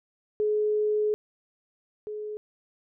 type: tone pair in turn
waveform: sine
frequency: 423.5 / 423.5 Hz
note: G#4 / G#4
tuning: +34 / +34 cents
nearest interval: unison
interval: 0 cents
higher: neither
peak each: -22 / -32 dBFS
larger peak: first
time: 0.4-1.14 / 2.07-2.37 s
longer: first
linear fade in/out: 0 ms
effects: none